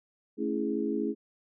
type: chord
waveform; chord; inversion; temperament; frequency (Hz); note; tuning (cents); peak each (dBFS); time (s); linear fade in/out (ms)
sine; A major seventh; none; equal; 220 / 277.2 / 329.6 / 415.3; A3 / C#4 / E4 / G#4; 0 / 0 / 0 / 0; -33; 0.37-1.15; 50
effects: none